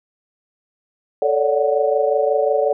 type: chord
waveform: sine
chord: D major seventh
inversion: second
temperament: equal with one note detuned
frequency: 440 / 561.8 / 587.3 / 740 Hz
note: A4 / C#5 / D5 / F#5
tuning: 0 / +23 / 0 / 0 cents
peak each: -19 / -19 / -21 / -23 dBFS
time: 1.22-2.73 s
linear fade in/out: 2 ms
effects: none